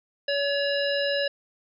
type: harmonic tone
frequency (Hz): 566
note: C#5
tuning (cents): +36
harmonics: 1 / 3 / 5 / 7 / 9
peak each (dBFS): -25 / -30 / -32 / -33 / -35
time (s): 0.28-1.28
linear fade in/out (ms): 5
effects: none